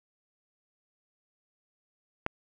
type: click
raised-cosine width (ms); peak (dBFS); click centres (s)
0.5; -13; 2.264
effects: none